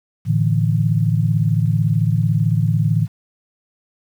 sine chord, A suspended fourth, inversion none, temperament equal with one note detuned, 111.15 / 146.83 / 164.81 Hz, A2 / D3 / E3, +18 / 0 / 0 cents, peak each -17 / -19 / -19 dBFS, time 0.25-3.08 s, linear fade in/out 50 ms, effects 8-bit

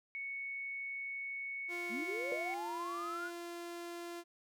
sine tone, 2217 Hz, C#7, in tune, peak -39 dBFS, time 0.15-2.54 s, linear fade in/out 0 ms
sawtooth tone with pitch glide, 349.2 to 344.2 Hz, F4 to F4, 0 to -25 cents, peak -39 dBFS, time 1.68-4.24 s, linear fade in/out 50 ms, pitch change -25 cents, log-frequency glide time 2.38-2.87 s
sine linear sweep, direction up, 194.4 to 1480 Hz, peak -39 dBFS, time 1.89-3.31 s, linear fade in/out 50 ms
sine tone with exponential decay, 493.9 Hz, B4, in tune, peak -31 dBFS, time 2.32-2.42 s, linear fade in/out 1 ms, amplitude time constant 21 ms
effects none

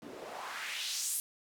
white noise with band-pass filter sweep, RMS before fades -39 dBFS, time 0.02-1.2 s, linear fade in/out 0 ms, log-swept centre 250 to 11000 Hz, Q 1.9, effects none

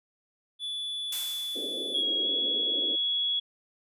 triangle tone, 3450 Hz, A7, 35 cents flat, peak -30 dBFS, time 0.59-2.04 s, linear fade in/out 50 ms
blue noise with exponential decay, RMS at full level -31 dBFS, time 1.12-2.23 s, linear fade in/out 5 ms, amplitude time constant 240 ms
pink band-pass noise, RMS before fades -40 dBFS, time 1.55-2.96 s, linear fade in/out 10 ms, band 260 to 560 Hz, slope 48 dB/octave
sine tone with pitch glide, 3308 to 3356 Hz, G#7 to G#7, -8 to +17 cents, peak -25 dBFS, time 1.94-3.4 s, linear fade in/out 10 ms, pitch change +25 cents, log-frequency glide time 2.22-2.28 s
effects resampled to 32000 Hz

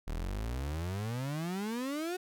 35% pulse exponential sweep, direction up, 37.05 to 373.7 Hz, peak -32 dBFS, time 0.07-2.17 s, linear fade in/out 10 ms, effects none

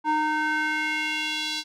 square tone with band-pass filter sweep, 307.4 Hz, D#4, 21 cents flat, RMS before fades -26 dBFS, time 0.04-1.64 s, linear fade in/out 50 ms, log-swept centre 960 to 4200 Hz, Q 2.5, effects none

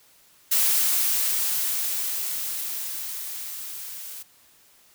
blue noise with level ramp, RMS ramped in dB -20 to -38 dBFS, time 0.51-4.23 s, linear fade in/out 10 ms, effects white hiss -57 dBFS RMS until 4.94 s

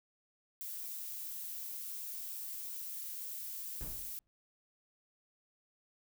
violet noise, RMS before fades -43 dBFS, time 0.61-4.19 s, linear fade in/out 0 ms
brown noise with exponential decay, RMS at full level -41 dBFS, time 3.81-4.27 s, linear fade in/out 0 ms, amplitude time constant 100 ms
effects none

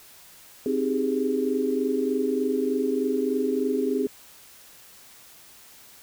sine chord, Ab major seventh, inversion first, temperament equal, 261.6 / 311.1 / 392 / 415.3 Hz, C4 / Eb4 / G4 / Ab4, 0 / 0 / 0 / 0 cents, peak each -26 / -32 / -29 / -26 dBFS, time 0.66-4.07 s, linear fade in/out 2 ms, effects white hiss -50 dBFS RMS until 6.02 s

